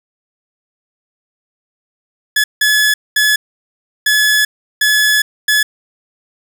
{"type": "tone bursts at uneven times", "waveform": "sawtooth", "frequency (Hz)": 1709, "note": "G#6", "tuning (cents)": 49, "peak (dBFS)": -6, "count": 6, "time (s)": [[2.36, 2.44], [2.61, 2.94], [3.16, 3.36], [4.06, 4.45], [4.81, 5.22], [5.48, 5.63]], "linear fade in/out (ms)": 5, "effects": []}